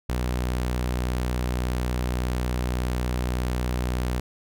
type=tone; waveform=sawtooth; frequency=61.74 Hz; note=B1; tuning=in tune; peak=-20 dBFS; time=0.09-4.2 s; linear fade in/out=5 ms; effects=none